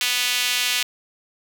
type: tone with high-pass filter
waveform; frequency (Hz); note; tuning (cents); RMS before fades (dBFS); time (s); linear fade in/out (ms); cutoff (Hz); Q
sawtooth; 246.9; B3; 0; -22; 0.01-0.83; 2; 2800; 1.6
effects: none